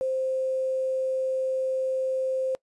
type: tone with quantisation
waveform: sine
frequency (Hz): 523.3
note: C5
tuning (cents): 0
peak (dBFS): -24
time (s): 0.01-2.55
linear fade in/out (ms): 0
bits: 9
effects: noise-tail reverb RT60 0.1 s tail -23 dB re dry + resampled to 24000 Hz